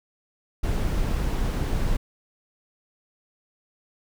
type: noise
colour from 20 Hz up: brown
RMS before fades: -24 dBFS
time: 0.63-1.97 s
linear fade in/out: 10 ms
effects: none